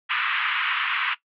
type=band-pass noise; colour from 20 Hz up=pink; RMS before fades=-25 dBFS; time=0.09-1.15 s; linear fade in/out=20 ms; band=1100 to 3100 Hz; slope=48 dB/octave; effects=noise-tail reverb RT60 0.1 s tail -17 dB re dry